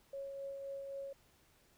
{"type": "tone with tremolo", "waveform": "sine", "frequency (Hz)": 551, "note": "C#5", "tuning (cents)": -11, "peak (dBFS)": -40, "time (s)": [0.13, 1.13], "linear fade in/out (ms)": 5, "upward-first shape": "triangle", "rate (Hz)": 3.8, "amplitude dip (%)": 35, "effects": ["pink hiss -69 dBFS RMS until 1.77 s"]}